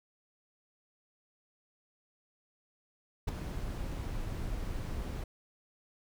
brown noise with ADSR envelope, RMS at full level -26 dBFS, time 3.27-5.24 s, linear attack 19 ms, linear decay 4 ms, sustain -11 dB, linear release 5 ms, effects none

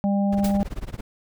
harmonic tone, 199.7 Hz, G3, 32 cents sharp, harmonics 1 / 3 / 4, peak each -19 / -29 / -31 dBFS, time 0.04-0.63 s, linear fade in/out 0 ms
brown noise with tremolo, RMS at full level -29 dBFS, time 0.32-1.01 s, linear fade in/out 5 ms, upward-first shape sine, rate 18 Hz, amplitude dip 95%
white noise with exponential decay, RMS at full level -29 dBFS, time 0.44-0.6 s, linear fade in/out 5 ms, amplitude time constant 34 ms
effects none

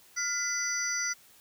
sine tone cluster, 1405 / 2009 / 4771 / 5910 Hz, F6 / B6 / D8 / F#8, +10 / +29 / +26 / -3 cents, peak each -35 / -35 / -39 / -31 dBFS, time 0.16-1.14 s, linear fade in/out 20 ms, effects white hiss -58 dBFS RMS until 1.4 s

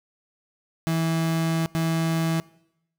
35% pulse tone bursts at uneven times, 163.4 Hz, E3, 15 cents flat, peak -20 dBFS, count 2, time 0.87-1.66 / 1.75-2.4 s, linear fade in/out 0 ms, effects noise-tail reverb RT60 0.8 s tail -22 dB re dry

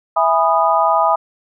sine chord, E major seventh, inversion none, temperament just, 659.3 / 824.1 / 988.9 / 1236.1 Hz, E5 / G#5 / B5 / D#6, 0 / -14 / +2 / -12 cents, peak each -17 dBFS, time 0.16-1.16 s, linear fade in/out 10 ms, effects none

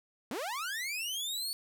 sawtooth linear sweep, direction up, 198.6 to 4500 Hz, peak -31 dBFS, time 0.31-1.53 s, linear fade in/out 0 ms, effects none

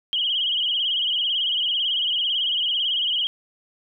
sine tone with vibrato, 3071 Hz, G7, 36 cents flat, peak -20 dBFS, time 0.13-3.27 s, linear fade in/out 0 ms, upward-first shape sine, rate 18 Hz, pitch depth 110 cents each way, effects none

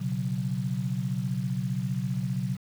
sine chord, B suspended second, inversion none, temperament equal, 123.47 / 138.59 / 185 Hz, B2 / C#3 / F#3, 0 / 0 / 0 cents, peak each -31 dBFS, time 0-2.57 s, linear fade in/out 20 ms, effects 8-bit

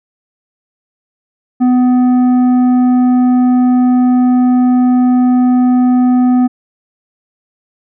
sine tone with tanh clipping, 250 Hz, B3, 21 cents sharp, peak -8 dBFS, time 1.6-6.48 s, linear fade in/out 20 ms, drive 8 dB, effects none

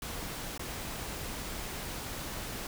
pink noise with dropouts, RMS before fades -39 dBFS, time 0.02-2.67 s, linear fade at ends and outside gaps 2 ms, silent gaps 0.578-0.594 s, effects none

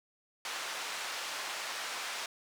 pink band-pass noise, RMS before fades -39 dBFS, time 0.45-2.26 s, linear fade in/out 2 ms, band 920 to 6900 Hz, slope 12 dB/octave, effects none

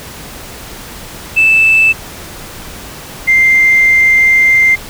sine tone pair in turn, 2637 / 2093 Hz, E7 / C7, 0 / 0 cents, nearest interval major third, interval 400 cents, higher first, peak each -4 dBFS, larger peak neither, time 1.36-1.93 / 3.27-4.76 s, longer second, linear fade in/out 20 ms, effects tanh soft clip ceiling 0 dBFS + pink hiss -29 dBFS RMS until 4.89 s

